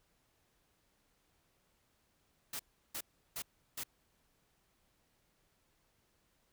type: noise bursts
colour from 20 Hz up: white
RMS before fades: -41 dBFS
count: 4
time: 2.53-3.836 s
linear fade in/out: 5 ms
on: 64 ms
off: 350 ms
effects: pink hiss -75 dBFS RMS until 6.52 s